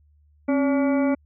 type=harmonic tone with a mistuned harmonic; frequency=285.4 Hz; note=D4; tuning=49 cents flat; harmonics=1 / 2 / 3 / 4 / 5 / 7 / 8; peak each=-19 / -25 / -34 / -37 / -37 / -40 / -38 dBFS; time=0.48-1.15 s; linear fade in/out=10 ms; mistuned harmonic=1; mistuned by=-96 cents; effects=added 74 Hz sine -55 dBFS peak until 1.25 s